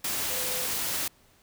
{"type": "tone in noise", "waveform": "sine", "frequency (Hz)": 507, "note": "B4", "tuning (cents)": 45, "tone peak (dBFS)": -39, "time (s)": [0.3, 0.66], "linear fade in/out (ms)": 5, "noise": "white", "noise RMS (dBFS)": -30, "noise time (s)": [0.04, 1.08], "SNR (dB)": -12, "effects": ["pink hiss -61 dBFS RMS until 1.42 s"]}